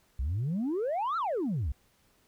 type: exponential two-way sweep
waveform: sine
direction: up then down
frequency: 58.7 to 1396.9 to 58.7 Hz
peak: -26 dBFS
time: 0.19-1.72 s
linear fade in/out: 5 ms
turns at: 1.17 s
effects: tanh soft clip ceiling -26 dBFS + pink hiss -67 dBFS RMS until 2.27 s